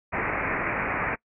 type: low-pass noise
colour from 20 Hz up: white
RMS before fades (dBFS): -28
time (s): 0.12-1.16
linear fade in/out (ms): 20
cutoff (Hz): 2400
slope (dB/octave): 96
effects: noise-tail reverb RT60 0.1 s tail -23 dB re dry